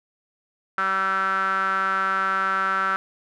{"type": "tone with band-pass filter", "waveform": "sawtooth", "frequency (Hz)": 191.7, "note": "G3", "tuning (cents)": -38, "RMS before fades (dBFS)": -23, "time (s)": [0.78, 2.96], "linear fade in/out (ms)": 0, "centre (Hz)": 1400, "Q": 9.8, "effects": []}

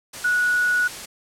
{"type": "tone in noise", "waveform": "sine", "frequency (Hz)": 1465, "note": "F#6", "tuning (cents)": -18, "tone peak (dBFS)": -17, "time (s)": [0.24, 0.88], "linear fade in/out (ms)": 10, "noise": "white", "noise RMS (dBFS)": -34, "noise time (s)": [0.13, 1.06], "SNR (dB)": 14, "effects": ["low-pass 10000 Hz 12 dB/octave"]}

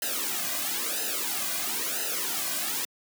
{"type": "noise with flanger", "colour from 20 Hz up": "white", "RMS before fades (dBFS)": -30, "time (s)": [0.02, 2.85], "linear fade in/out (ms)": 2, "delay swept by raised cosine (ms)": [0.88, 2.28], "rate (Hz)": 1, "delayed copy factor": -1, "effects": ["high-pass 200 Hz 12 dB/octave"]}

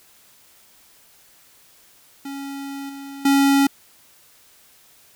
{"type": "tone with level steps", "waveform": "square", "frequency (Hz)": 277.2, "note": "C#4", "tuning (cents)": 0, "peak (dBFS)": [-30, -34, -14], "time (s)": [2.25, 3.67], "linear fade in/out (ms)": 5, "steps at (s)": [2.89, 3.25], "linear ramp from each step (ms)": 5, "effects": ["white hiss -53 dBFS RMS until 5.15 s"]}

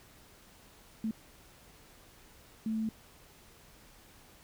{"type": "tone bursts at uneven times", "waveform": "sine", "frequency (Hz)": 220.4, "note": "A3", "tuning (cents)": 3, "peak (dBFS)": -30, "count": 2, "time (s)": [[1.04, 1.11], [2.66, 2.89]], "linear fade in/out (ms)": 2, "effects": ["pink hiss -58 dBFS RMS until 4.43 s"]}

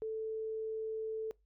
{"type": "tone", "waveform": "sine", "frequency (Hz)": 440.2, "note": "A4", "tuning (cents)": 1, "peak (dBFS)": -35, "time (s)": [0.02, 1.31], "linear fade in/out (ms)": 0, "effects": ["noise-tail reverb RT60 0.2 s tail -23 dB re dry", "added 50 Hz sine -69 dBFS peak until 1.45 s"]}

